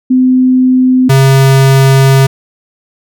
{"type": "tone pair in turn", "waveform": ["sine", "square"], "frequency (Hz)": [255.9, 134.86], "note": ["C4", "C#3"], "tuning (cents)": [-38, -47], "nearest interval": "major seventh", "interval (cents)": 1109, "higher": "first", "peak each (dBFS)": -4, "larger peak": "neither", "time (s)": [[0.1, 1.09], [1.09, 2.27]], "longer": "second", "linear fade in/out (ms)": 10, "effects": []}